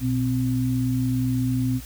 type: tone pair together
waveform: sine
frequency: 121.6 / 258.3 Hz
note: B2 / C4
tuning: -26 / -22 cents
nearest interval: octave + minor second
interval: 1304 cents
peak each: -23 dBFS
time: 0-1.81 s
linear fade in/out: 50 ms
effects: added 60 Hz sine -38 dBFS peak until 1.85 s + white hiss -44 dBFS RMS until 1.85 s